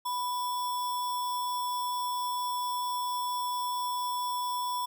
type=tone with sample-and-hold; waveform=sine; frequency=987.8 Hz; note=B5; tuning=in tune; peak=-29 dBFS; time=0.05-4.86 s; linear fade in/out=10 ms; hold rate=4410 Hz; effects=none